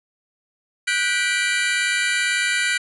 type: chord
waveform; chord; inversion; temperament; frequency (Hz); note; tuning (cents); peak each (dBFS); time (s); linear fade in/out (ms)
sawtooth; G major seventh; third; just; 1470 / 1568 / 1960 / 2352; F#6 / G6 / B6 / D7; -12 / 0 / -14 / +2; -20 / -23 / -20 / -20; 0.87-2.78; 10
effects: resampled to 24000 Hz